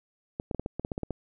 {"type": "clicks", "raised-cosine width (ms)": 2, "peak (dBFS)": -18, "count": 11, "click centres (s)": [0.399, 0.512, 0.547, 0.596, 0.661, 0.796, 0.849, 0.918, 0.979, 1.033, 1.107], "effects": []}